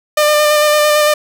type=tone with vibrato; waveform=sawtooth; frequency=600 Hz; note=D5; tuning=37 cents sharp; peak=-5 dBFS; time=0.17-1.14 s; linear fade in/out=5 ms; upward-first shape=square; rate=8.9 Hz; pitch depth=13 cents each way; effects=none